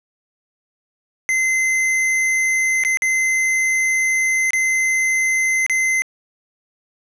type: tone with dropouts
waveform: square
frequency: 2063 Hz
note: C7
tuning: 25 cents flat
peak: -16 dBFS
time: 1.29-6.02 s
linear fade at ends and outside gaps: 0 ms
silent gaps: 2.837-2.849 / 2.972-3.021 / 4.506-4.533 / 5.664-5.697 s
effects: low-pass 10000 Hz 12 dB/octave + 8-bit